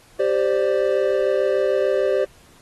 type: chord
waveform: triangle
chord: G suspended fourth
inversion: none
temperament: equal with one note detuned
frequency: 392 / 523.3 / 590 Hz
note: G4 / C5 / D5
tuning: 0 / 0 / +8 cents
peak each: -19 / -19 / -20 dBFS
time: 0.19-2.25 s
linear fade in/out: 10 ms
effects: pink hiss -52 dBFS RMS until 2.61 s + AAC 32 kbps